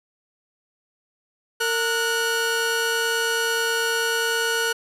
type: tone pair together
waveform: sawtooth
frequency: 457.7 / 1462.4 Hz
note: A#4 / F#6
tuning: -32 / -21 cents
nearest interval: octave + minor sixth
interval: 2011 cents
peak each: -21 / -19 dBFS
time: 1.6-4.73 s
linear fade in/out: 10 ms
effects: resampled to 32000 Hz